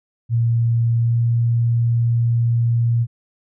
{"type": "tone with pitch glide", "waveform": "sine", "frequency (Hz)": [116.54, 117.42], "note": ["A#2", "A#2"], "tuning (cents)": [0, 13], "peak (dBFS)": -14, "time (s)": [0.29, 3.07], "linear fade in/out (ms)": 50, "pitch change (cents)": 13, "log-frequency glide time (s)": [1.01, 1.14], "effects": []}